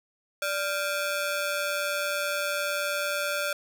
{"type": "ring-modulated tone", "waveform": "sawtooth", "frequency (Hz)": 989, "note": "B5", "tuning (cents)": 2, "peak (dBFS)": -20, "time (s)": [0.42, 3.53], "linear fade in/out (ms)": 2, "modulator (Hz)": 404, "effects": []}